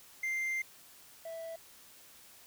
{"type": "tone pair in turn", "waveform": "triangle", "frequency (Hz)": [2093, 657.7], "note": ["C7", "E5"], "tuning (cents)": [0, -4], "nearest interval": "octave + minor sixth", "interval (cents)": 2004, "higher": "first", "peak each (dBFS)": [-30, -38], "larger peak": "first", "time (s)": [[0.23, 0.62], [1.25, 1.56]], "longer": "first", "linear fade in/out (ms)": 5, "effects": ["white hiss -57 dBFS RMS until 2.46 s"]}